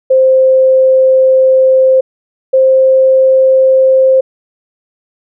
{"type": "tone pair in turn", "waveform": "sine", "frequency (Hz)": [523.3, 525.9], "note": ["C5", "C5"], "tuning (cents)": [0, 9], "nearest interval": "unison", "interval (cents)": 9, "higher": "second", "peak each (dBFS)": -4, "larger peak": "neither", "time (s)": [[0.1, 2.01], [2.53, 4.21]], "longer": "first", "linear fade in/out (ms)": 10, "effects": []}